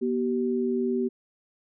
sine tone pair together, 241.8 / 383.8 Hz, B3 / G4, -36 / -37 cents, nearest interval minor sixth, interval 799 cents, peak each -26 dBFS, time 0.01-1.09 s, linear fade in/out 20 ms, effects none

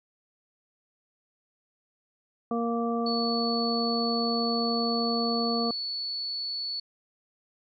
harmonic tone, 233.1 Hz, A#3, in tune, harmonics 1 / 2 / 3 / 5, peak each -28 / -31 / -33 / -35 dBFS, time 2.51-5.71 s, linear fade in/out 2 ms
sine tone, 4435 Hz, C#8, in tune, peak -30 dBFS, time 3.06-6.8 s, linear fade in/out 5 ms
effects none

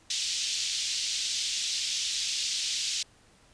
pink band-pass noise, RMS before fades -31 dBFS, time 0.1-3.03 s, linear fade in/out 5 ms, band 3200 to 6900 Hz, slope 24 dB/octave, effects pink hiss -60 dBFS RMS until 3.53 s + resampled to 22050 Hz

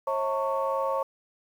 sine tone cluster, 541 / 644 / 900 / 1111 Hz, C#5 / E5 / A5 / C#6, -42 / -41 / +39 / +4 cents, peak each -27 / -35 / -31 / -30 dBFS, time 0.07-1.03 s, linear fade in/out 5 ms, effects tanh soft clip ceiling -16 dBFS + 9-bit

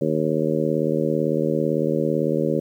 harmonic tone, 77.9 Hz, D#2, 3 cents sharp, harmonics 2 / 3 / 4 / 5 / 6 / 7, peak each -26 / -26 / -26 / -26 / -26 / -26 dBFS, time 0.01-2.6 s, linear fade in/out 5 ms, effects 9-bit

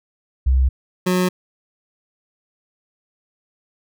sine / 25% pulse tone pair in turn, 65 / 182.21 Hz, C2 / F#3, -11 / -26 cents, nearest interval octave + tritone, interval 1785 cents, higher second, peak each -12 dBFS, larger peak neither, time 0.46-0.69 / 1.06-1.29 s, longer neither, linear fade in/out 10 ms, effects none

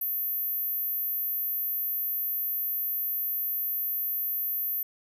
sine tone, 13440 Hz, G#9, 19 cents sharp, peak -27 dBFS, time 0.01-4.83 s, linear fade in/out 5 ms, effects none

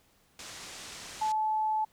white low-pass noise, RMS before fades -45 dBFS, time 0.39-1.32 s, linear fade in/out 2 ms, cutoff 7800 Hz, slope 24 dB/octave
sine tone, 866 Hz, A5, 28 cents flat, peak -26 dBFS, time 1.21-1.85 s, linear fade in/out 10 ms
effects pink hiss -66 dBFS RMS until 1.92 s

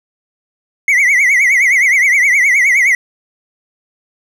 triangle tone with vibrato, 2100 Hz, C7, 6 cents sharp, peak -6 dBFS, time 0.88-2.95 s, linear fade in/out 2 ms, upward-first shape triangle, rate 9.6 Hz, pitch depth 170 cents each way, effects none

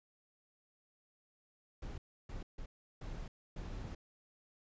brown noise bursts at uneven times, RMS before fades -44 dBFS, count 5, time 1.82-1.98 / 2.29-2.43 / 2.58-2.66 / 3.01-3.28 / 3.56-3.95 s, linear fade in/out 5 ms, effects resampled to 16000 Hz

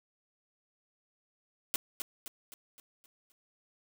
white noise with echo, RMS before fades -31 dBFS, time 1.74-1.76 s, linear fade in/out 0 ms, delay 260 ms, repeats 6, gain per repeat -6 dB, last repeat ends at 3.32 s, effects none

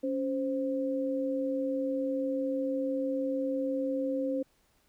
sine tone pair together, 277.2 / 523.3 Hz, C#4 / C5, 0 / 0 cents, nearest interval major seventh, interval 1100 cents, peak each -31 / -31 dBFS, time 0.03-4.43 s, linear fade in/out 10 ms, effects pink hiss -69 dBFS RMS until 4.88 s

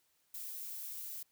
violet noise, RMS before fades -44 dBFS, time 0.34-1.23 s, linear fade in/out 5 ms, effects white hiss -75 dBFS RMS until 1.31 s

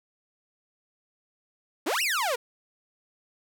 sawtooth exponential two-way sweep, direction up then down, 255.9 to 2924 to 450.7 Hz, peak -21 dBFS, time 1.86-2.36 s, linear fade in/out 10 ms, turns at 2.02 s, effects none

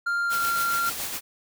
triangle tone with pitch glide, 1396.9 to 1381.7 Hz, F6 to F6, 0 to -19 cents, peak -21 dBFS, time 0.06-0.9 s, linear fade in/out 10 ms, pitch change -19 cents, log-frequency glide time 0.24-0.39 s
white noise with tremolo, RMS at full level -30 dBFS, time 0.29-1.21 s, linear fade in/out 50 ms, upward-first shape sine, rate 7.1 Hz, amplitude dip 40%
effects none

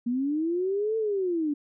sine linear two-way sweep, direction up then down, 233.1 to 450 to 283.5 Hz, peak -24 dBFS, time 0.06-1.54 s, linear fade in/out 10 ms, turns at 0.97 s, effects none

